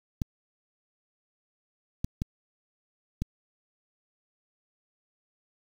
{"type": "clicks", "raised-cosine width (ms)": 5, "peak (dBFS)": -16, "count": 4, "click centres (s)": [0.218, 2.045, 2.219, 3.22], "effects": ["7-bit"]}